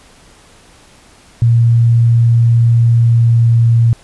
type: tone with pitch glide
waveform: sine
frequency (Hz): 116.9 to 116.23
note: A#2 to A#2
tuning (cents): +5 to -5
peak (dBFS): -6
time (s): 1.42-3.93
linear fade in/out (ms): 0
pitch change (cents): -10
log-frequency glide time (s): 2.98-3.56
effects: pink hiss -44 dBFS RMS until 4.03 s + resampled to 24000 Hz